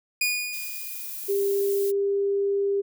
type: tone with exponential decay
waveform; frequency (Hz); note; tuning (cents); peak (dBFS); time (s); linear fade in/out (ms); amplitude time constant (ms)
sawtooth; 2454; D#7; -25; -17; 0.21-1.32; 5; 240
type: noise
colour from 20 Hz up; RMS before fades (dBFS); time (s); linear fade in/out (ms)
violet; -35; 0.52-1.92; 20
type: tone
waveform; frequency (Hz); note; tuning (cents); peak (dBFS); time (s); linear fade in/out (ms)
sine; 398.8; G4; +30; -21; 1.28-2.82; 20
effects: none